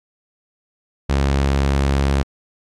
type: tone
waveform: sawtooth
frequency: 69 Hz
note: C#2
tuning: 7 cents flat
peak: -11 dBFS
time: 1.09-2.23 s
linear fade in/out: 10 ms
effects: low-pass 7000 Hz 12 dB/octave + AAC 64 kbps